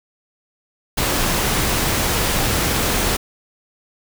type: noise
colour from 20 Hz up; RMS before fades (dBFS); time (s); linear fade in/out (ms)
pink; -19; 0.97-3.17; 10
effects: none